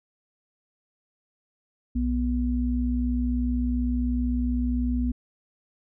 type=tone pair together; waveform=sine; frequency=61.4 / 245.6 Hz; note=B1 / B3; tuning=-9 / -9 cents; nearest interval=2 octaves; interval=2400 cents; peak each=-25 dBFS; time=1.95-5.12 s; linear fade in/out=10 ms; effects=none